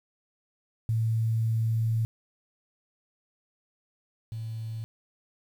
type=tone pair in turn; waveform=sine; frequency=112.6 / 112.18 Hz; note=A2 / A2; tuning=+40 / +34 cents; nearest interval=unison; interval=6 cents; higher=first; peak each=-23 / -32 dBFS; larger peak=first; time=0.89-2.05 / 4.32-4.84 s; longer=first; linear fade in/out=0 ms; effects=9-bit